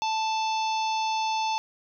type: harmonic tone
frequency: 880 Hz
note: A5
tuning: in tune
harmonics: 1 / 3 / 4 / 5 / 6 / 7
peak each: -25 / -35 / -37 / -39 / -41 / -42 dBFS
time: 0.02-1.58 s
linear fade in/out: 0 ms
effects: none